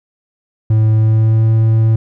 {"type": "tone with pitch glide", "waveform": "triangle", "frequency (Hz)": [109.4, 111.44], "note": ["A2", "A2"], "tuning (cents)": [-9, 23], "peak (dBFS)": -6, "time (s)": [0.7, 1.96], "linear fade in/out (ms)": 5, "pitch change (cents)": 32, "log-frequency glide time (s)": [0.94, 1.48], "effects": []}